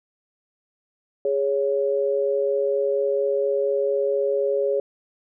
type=tone pair together; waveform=sine; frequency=412.8 / 557 Hz; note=G#4 / C#5; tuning=-10 / +8 cents; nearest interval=perfect fourth; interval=518 cents; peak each=-22 dBFS; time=1.25-4.8 s; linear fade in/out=2 ms; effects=none